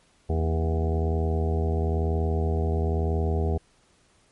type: harmonic tone with a mistuned harmonic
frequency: 81 Hz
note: E2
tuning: 30 cents flat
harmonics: 1 / 2 / 3 / 4 / 5 / 6 / 8 / 9 / 10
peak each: -23 / -32 / -35 / -38 / -31 / -36 / -39 / -37 / -45 dBFS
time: 0.29-3.58 s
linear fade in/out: 10 ms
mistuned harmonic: 3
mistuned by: -72 cents
effects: pink hiss -62 dBFS RMS until 4.31 s + MP3 48 kbps